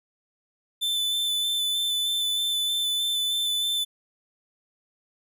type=tone with vibrato; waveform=45% pulse; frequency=3520 Hz; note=A7; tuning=in tune; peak=-23 dBFS; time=0.81-3.85 s; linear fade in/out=20 ms; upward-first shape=square; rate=3.2 Hz; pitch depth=10 cents each way; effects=none